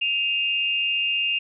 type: tone pair together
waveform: sine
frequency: 2531 / 2794 Hz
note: D#7 / F7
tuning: +29 / 0 cents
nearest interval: major second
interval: 171 cents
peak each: -26 / -22 dBFS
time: 0.01-1.39 s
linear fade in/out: 10 ms
effects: none